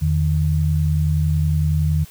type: tone pair together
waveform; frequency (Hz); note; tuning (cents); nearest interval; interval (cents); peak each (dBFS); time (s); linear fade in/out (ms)
sine; 82.41 / 153.16; E2 / D#3; 0 / -27; major seventh; 1073; -18; 0.01-2.05; 20
effects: white hiss -45 dBFS RMS until 2.1 s